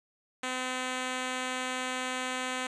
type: tone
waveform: 5% pulse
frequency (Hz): 255.5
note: C4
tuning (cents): -41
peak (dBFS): -20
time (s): 0.43-2.67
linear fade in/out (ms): 5
effects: resampled to 24000 Hz